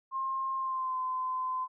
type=tone with pitch glide; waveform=sine; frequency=1064 to 1027.2 Hz; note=C6 to C6; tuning=+29 to -32 cents; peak=-30 dBFS; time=0.11-1.68 s; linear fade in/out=50 ms; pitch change=-61 cents; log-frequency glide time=0.56-0.98 s; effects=none